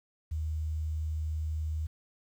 sine tone with quantisation, 78.1 Hz, D#2, 7 cents sharp, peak -30 dBFS, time 0.31-1.87 s, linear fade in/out 10 ms, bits 10, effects none

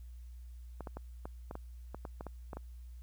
clicks, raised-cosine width 1 ms, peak -28 dBFS, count 12, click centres 0.807 / 0.872 / 0.97 / 1.255 / 1.511 / 1.554 / 1.946 / 2.052 / 2.209 / 2.267 / 2.532 / 2.57 s, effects added 60 Hz sine -46 dBFS peak until 3.02 s + white hiss -72 dBFS RMS until 3.02 s

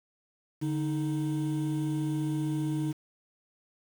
triangle tone pair together, 146.82 / 311.1 Hz, D3 / D#4, 0 / 0 cents, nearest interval octave + minor second, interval 1300 cents, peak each -28 dBFS, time 0.61-2.93 s, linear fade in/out 20 ms, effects tanh soft clip ceiling -18 dBFS + 8-bit

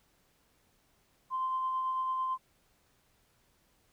sine tone with tremolo, 1040 Hz, C6, 11 cents flat, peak -28 dBFS, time 1.3-2.38 s, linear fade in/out 50 ms, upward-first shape sine, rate 9 Hz, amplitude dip 25%, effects tanh soft clip ceiling -24 dBFS + pink hiss -70 dBFS RMS until 3.92 s

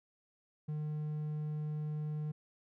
triangle tone, 151.7 Hz, D#3, 44 cents flat, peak -33 dBFS, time 0.68-2.32 s, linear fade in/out 10 ms, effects none

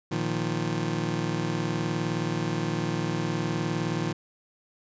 25% pulse chord, Bb suspended fourth, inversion none, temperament just, 116.54 / 155.39 / 174.81 Hz, Bb2 / Eb3 / F3, 0 / -2 / +2 cents, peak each -29 / -26 / -28 dBFS, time 0.11-4.13 s, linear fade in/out 10 ms, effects resampled to 16000 Hz

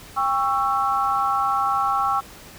sine chord, C# diminished, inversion second, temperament just, 798.3 / 1108.7 / 1330.5 Hz, G5 / C#6 / E6, +31 / 0 / +16 cents, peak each -23 dBFS, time 0.16-2.21 s, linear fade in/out 20 ms, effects pink hiss -43 dBFS RMS until 2.58 s

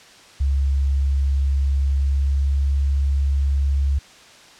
sine tone with pitch glide, 68.8 to 69.4 Hz, C#2 to C#2, -12 to +3 cents, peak -16 dBFS, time 0.4-3.99 s, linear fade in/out 10 ms, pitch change +15 cents, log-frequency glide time 1.95-2.62 s, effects white hiss -46 dBFS RMS until 4.59 s + low-pass 6000 Hz 12 dB/octave

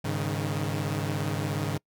sawtooth chord, Ab suspended fourth, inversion none, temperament equal with one note detuned, 101.69 / 138.59 / 155.56 Hz, Ab2 / Db3 / Eb3, -36 / 0 / 0 cents, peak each -28 dBFS, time 0.04-1.78 s, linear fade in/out 10 ms, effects noise-tail reverb RT60 0.1 s tail -26 dB re dry

